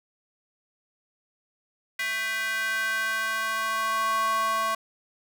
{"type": "tone with high-pass filter sweep", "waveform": "square", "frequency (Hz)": 221.5, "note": "A3", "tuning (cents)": 12, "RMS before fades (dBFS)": -27, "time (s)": [1.99, 4.75], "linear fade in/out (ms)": 5, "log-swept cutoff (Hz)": [1900, 970], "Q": 4.4, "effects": []}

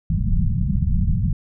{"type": "low-pass noise", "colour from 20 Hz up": "pink", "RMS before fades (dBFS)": -19, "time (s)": [0.1, 1.33], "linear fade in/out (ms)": 2, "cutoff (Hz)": 210, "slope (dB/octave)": 96, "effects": []}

